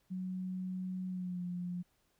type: tone with pitch glide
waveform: sine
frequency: 185 to 177.46 Hz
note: F#3 to F3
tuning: 0 to +28 cents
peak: -36 dBFS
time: 0.1-1.83 s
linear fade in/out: 20 ms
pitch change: -72 cents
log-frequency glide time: 1.08-1.43 s
effects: pink hiss -75 dBFS RMS until 2.19 s